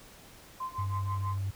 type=tone with tremolo; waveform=sine; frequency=1038 Hz; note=C6; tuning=14 cents flat; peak=-31 dBFS; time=0.6-1.38 s; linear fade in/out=5 ms; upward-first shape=sine; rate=6.2 Hz; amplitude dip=90%
type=tone with vibrato; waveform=sine; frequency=97.5 Hz; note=G2; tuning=9 cents flat; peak=-29 dBFS; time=0.78-1.51 s; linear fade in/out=10 ms; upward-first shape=triangle; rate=19 Hz; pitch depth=14 cents each way
effects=tanh soft clip ceiling -24 dBFS + pink hiss -53 dBFS RMS until 1.55 s